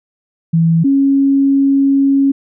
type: tone pair in turn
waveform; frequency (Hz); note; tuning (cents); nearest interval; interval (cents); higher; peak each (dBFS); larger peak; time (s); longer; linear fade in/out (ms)
sine; 164.81 / 275.2; E3 / C#4; 0 / -12; major sixth; 888; second; -8; neither; 0.53-0.84 / 0.84-2.32; second; 10
effects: none